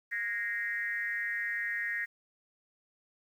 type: tone with frequency modulation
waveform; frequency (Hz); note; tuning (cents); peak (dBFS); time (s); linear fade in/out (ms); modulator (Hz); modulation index
sine; 1864.7; A#6; 0; -31; 0.11-2.06; 20; 212; 0.94
effects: 10-bit